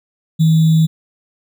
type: tone with sample-and-hold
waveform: sine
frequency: 160.1 Hz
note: D#3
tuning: 50 cents sharp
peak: -8 dBFS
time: 0.39-0.87 s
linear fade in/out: 20 ms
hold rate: 3675 Hz
effects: none